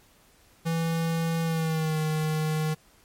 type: tone with pitch glide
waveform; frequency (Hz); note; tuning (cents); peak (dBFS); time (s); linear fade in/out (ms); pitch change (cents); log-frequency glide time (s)
square; 164.9 to 155.64; E3 to D#3; +1 to +1; -25; 0.65-2.75; 20; -100; 1.43-1.98
effects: pink hiss -59 dBFS RMS until 3.04 s + MP3 64 kbps